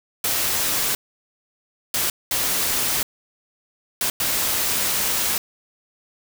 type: noise bursts at uneven times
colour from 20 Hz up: white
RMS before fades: -22 dBFS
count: 5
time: 0.24-0.95 / 1.94-2.1 / 2.31-3.03 / 4.01-4.1 / 4.2-5.38 s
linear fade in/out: 2 ms
effects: none